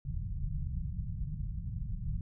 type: low-pass noise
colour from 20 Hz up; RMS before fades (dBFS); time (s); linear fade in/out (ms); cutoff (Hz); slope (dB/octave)
pink; -36; 0.05-2.21; 2; 170; 48
effects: none